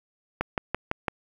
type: click train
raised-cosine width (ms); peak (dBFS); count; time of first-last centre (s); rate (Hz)
0.5; -10; 5; 0.41-1.082; 5.95
effects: 8-bit